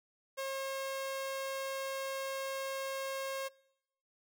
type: tone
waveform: sawtooth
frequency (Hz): 539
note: C#5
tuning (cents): -49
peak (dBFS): -32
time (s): 0.37-3.49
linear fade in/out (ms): 20
effects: noise-tail reverb RT60 0.8 s tail -24 dB re dry